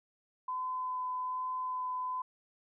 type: tone with vibrato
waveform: sine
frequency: 1014 Hz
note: B5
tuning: 45 cents sharp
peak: -33 dBFS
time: 0.48-2.22 s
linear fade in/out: 5 ms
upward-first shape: sine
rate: 1.2 Hz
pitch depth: 8 cents each way
effects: none